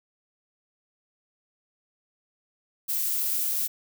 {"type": "noise", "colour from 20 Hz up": "violet", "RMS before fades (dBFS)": -27, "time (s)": [2.88, 3.68], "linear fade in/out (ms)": 20, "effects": []}